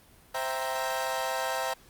30% pulse chord, C dominant seventh, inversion none, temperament equal, 523.3 / 659.3 / 784 / 932.3 Hz, C5 / E5 / G5 / Bb5, 0 / 0 / 0 / 0 cents, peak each -32 dBFS, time 0.34-1.74 s, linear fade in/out 10 ms, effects pink hiss -57 dBFS RMS until 1.89 s + Opus 32 kbps

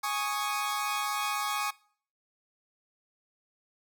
sawtooth chord, Ab suspended fourth, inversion none, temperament equal, 830.6 / 1108.7 / 1244.5 Hz, Ab5 / Db6 / Eb6, 0 / 0 / 0 cents, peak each -30 / -29 / -31 dBFS, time 0.03-1.71 s, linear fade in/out 10 ms, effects noise-tail reverb RT60 0.5 s tail -22 dB re dry

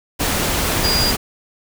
sine tone in noise, 4833 Hz, D8, 49 cents sharp, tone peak -17 dBFS, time 0.83-1.12 s, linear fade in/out 20 ms, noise pink, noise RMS -19 dBFS, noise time 0.19-1.17 s, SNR -1 dB, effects none

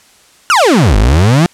35% pulse exponential two-way sweep, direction down then up, 1501 to 47.31 to 181.4 Hz, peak -4 dBFS, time 0.5-1.46 s, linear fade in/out 0 ms, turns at 0.97 s, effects white hiss -45 dBFS RMS until 1.53 s + low-pass 9000 Hz 12 dB/octave

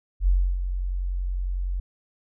sine tone with ADSR envelope, 45.41 Hz, F#1, 32 cents flat, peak -15 dBFS, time 0.2-1.8 s, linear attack 72 ms, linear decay 300 ms, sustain -9 dB, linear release 4 ms, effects none

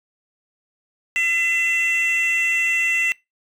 triangle tone pair together, 2025 / 2693 Hz, B6 / E7, +43 / +36 cents, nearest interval perfect fourth, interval 493 cents, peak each -17 dBFS, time 1.16-3.12 s, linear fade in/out 0 ms, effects noise-tail reverb RT60 0.2 s tail -23 dB re dry + tanh soft clip ceiling -13 dBFS

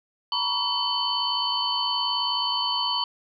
sine tone cluster, 918 / 977 / 1126 / 3043 / 4473 Hz, A#5 / B5 / C#6 / F#7 / C#8, -27 / -19 / +27 / +48 / +15 cents, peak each -34 / -29 / -33 / -27 / -28 dBFS, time 0.32-3.04 s, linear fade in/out 2 ms, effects none

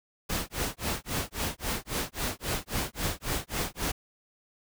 pink noise with tremolo, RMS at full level -29 dBFS, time 0.29-3.92 s, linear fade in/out 10 ms, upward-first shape sine, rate 3.7 Hz, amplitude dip 100%, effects none

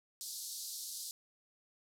pink band-pass noise, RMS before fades -44 dBFS, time 0.21-1.11 s, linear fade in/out 0 ms, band 4000 to 14000 Hz, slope 48 dB/octave, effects none

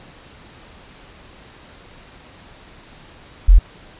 sine tone, 43 Hz, F1, 26 cents flat, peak -4 dBFS, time 3.48-3.59 s, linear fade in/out 10 ms, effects pink hiss -44 dBFS RMS until 3.99 s + resampled to 8000 Hz

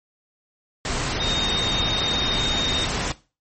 sine tone in noise, 3700 Hz, A#7, 14 cents flat, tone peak -23 dBFS, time 1.2-2.85 s, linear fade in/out 2 ms, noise pink, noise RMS -25 dBFS, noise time 0.85-3.12 s, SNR -1 dB, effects noise-tail reverb RT60 0.3 s tail -17 dB re dry + MP3 32 kbps

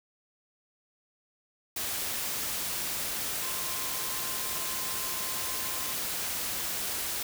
sine tone in noise, 1046.5 Hz, C6, in tune, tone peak -44 dBFS, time 3.42-5.93 s, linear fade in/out 5 ms, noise white, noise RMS -33 dBFS, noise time 1.76-7.23 s, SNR -14 dB, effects none

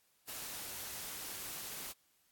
white noise, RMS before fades -44 dBFS, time 0.27-1.93 s, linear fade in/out 20 ms, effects white hiss -73 dBFS RMS until 2.31 s + AAC 64 kbps

